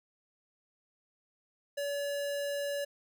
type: tone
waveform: square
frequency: 570 Hz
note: C#5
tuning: 48 cents sharp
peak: -33 dBFS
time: 1.77-2.85 s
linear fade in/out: 10 ms
effects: none